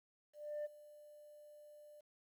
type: tone with ADSR envelope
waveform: sine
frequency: 595 Hz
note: D5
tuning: 22 cents sharp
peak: -36 dBFS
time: 0.33-2.01 s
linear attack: 320 ms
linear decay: 23 ms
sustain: -20 dB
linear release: 10 ms
effects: tanh soft clip ceiling -38 dBFS + 12-bit